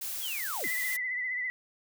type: noise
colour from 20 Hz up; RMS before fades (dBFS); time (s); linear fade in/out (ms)
blue; -36; 0.01-0.97; 10
type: linear sweep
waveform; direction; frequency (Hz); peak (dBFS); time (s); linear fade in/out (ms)
sine; down; 3520 to 47; -35; 0.2-0.69; 50
type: tone with vibrato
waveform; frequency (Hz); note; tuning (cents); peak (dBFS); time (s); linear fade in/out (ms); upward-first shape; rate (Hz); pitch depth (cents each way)
sine; 2000; B6; +21; -30; 0.64-1.5; 0; sine; 15; 47
effects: none